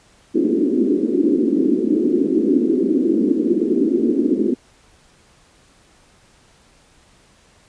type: band-pass noise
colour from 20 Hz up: white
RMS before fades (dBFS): -17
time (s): 0.34-4.55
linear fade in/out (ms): 20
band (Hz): 230 to 370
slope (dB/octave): 48
effects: pink hiss -53 dBFS RMS until 7.68 s + resampled to 22050 Hz